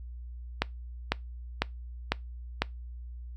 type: click train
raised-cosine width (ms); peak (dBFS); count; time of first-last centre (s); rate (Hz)
0.3; -8; 5; 0.62-2.62; 2
effects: noise-tail reverb RT60 0.2 s tail -23 dB re dry + added 60 Hz sine -39 dBFS peak until 3.36 s